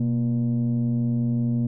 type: tone pair together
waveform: sine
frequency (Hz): 124.14 / 235.7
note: B2 / A#3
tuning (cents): +9 / +19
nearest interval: major seventh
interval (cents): 1110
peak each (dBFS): -21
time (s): 0-1.67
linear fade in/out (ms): 5
effects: tanh soft clip ceiling -17 dBFS